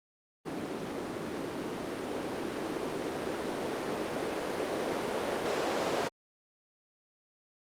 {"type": "noise with low-pass filter sweep", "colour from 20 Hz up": "violet", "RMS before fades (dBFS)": -34, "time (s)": [0.45, 6.09], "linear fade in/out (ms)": 20, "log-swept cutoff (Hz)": [290, 460], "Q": 1.5, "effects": ["Opus 32 kbps"]}